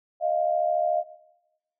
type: tone pair together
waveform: sine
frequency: 622.3 / 696.1 Hz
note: D#5 / F5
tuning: 0 / -6 cents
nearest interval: major second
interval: 194 cents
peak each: -24 dBFS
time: 0.2-1.04 s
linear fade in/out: 50 ms
effects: noise-tail reverb RT60 1.0 s tail -17 dB re dry